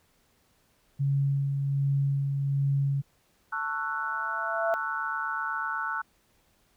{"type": "tone with tremolo", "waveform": "sine", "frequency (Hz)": 139.1, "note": "C#3", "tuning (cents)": 6, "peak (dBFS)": -22, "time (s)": [0.99, 3.02], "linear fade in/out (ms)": 20, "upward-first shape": "sine", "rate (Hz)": 1.3, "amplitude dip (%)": 35}
{"type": "chord", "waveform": "sine", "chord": "F# minor seventh", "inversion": "first", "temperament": "just", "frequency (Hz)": [888, 1110, 1332, 1480], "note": ["A5", "C#6", "E6", "F#6"], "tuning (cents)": [16, 2, 18, 0], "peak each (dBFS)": [-36, -37, -33, -32], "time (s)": [3.52, 6.02], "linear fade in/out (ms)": 10}
{"type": "tone with exponential growth", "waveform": "sine", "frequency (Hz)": 669, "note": "E5", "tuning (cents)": 25, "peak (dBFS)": -22, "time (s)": [3.91, 4.74], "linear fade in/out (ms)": 0, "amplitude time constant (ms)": 180}
{"effects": ["pink hiss -67 dBFS RMS until 6.76 s"]}